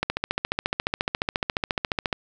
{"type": "click train", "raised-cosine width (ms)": 0.3, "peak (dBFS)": -7, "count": 31, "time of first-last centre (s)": [0.03, 2.128], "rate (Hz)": 14.3, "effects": []}